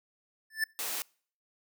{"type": "tone with exponential growth", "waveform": "square", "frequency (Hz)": 1760, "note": "A6", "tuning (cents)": 0, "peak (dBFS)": -24, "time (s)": [0.5, 0.64], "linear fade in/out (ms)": 5, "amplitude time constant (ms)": 30}
{"type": "noise", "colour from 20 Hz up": "white", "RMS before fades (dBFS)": -35, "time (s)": [0.79, 1.02], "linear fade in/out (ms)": 0}
{"effects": ["noise-tail reverb RT60 0.5 s tail -26 dB re dry", "high-pass 300 Hz 12 dB/octave"]}